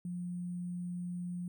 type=tone with sample-and-hold; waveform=sine; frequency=176.9 Hz; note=F3; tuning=23 cents sharp; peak=-36 dBFS; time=0.05-1.48 s; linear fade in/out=2 ms; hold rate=8820 Hz; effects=none